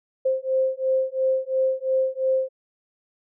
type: beating tone pair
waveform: sine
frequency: 523.3 / 526.2 Hz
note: C5 / C5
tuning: 0 / +10 cents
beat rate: 2.9 Hz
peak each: -23 dBFS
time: 0.25-2.49 s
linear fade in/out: 10 ms
effects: none